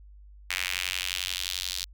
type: tone with high-pass filter sweep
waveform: sawtooth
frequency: 91.4 Hz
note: F#2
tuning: 21 cents flat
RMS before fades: -32 dBFS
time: 0.5-1.85 s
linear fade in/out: 0 ms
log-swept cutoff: 2200 to 4100 Hz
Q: 2.2
effects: added 50 Hz sine -47 dBFS peak until 1.93 s